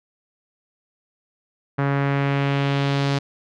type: tone with low-pass filter sweep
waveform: sawtooth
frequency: 139.8 Hz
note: C#3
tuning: 15 cents sharp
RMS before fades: -21 dBFS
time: 1.78-3.19 s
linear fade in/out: 10 ms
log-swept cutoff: 1600 to 4700 Hz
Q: 1.6
effects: none